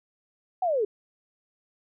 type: linear sweep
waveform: sine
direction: down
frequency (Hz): 766 to 392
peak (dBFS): -22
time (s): 0.62-0.85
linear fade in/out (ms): 5
effects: none